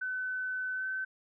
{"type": "tone with pitch glide", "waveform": "sine", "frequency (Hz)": [1512, 1530.5], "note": ["F#6", "G6"], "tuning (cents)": [37, -42], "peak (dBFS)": -32, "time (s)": [0.01, 1.05], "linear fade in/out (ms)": 10, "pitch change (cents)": 21, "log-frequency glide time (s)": [0.74, 0.86], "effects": []}